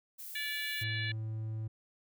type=noise; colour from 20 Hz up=violet; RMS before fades=-45 dBFS; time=0.18-0.84 s; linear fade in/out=20 ms
type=harmonic tone; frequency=578 Hz; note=D5; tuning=28 cents flat; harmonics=3 / 4 / 5 / 6 / 7; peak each=-38 / -41 / -44 / -43 / -44 dBFS; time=0.35-1.12 s; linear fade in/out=5 ms
type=tone; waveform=triangle; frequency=110 Hz; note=A2; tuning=in tune; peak=-33 dBFS; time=0.81-1.68 s; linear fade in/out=10 ms
effects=none